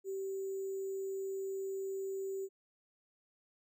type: tone with sample-and-hold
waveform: sine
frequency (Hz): 386.5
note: G4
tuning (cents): -24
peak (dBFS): -36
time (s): 0.04-2.49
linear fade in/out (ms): 50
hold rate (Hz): 7350
effects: none